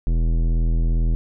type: tone with tanh clipping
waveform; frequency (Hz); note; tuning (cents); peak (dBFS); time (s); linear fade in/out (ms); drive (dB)
sine; 41.2; E1; 0; -18; 0.07-1.15; 0; 15
effects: none